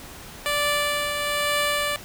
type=tone with tremolo; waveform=10% pulse; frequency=585 Hz; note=D5; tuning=7 cents flat; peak=-12 dBFS; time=0.46-1.96 s; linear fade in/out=0 ms; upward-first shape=triangle; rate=1.1 Hz; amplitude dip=45%; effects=pink hiss -41 dBFS RMS until 2.04 s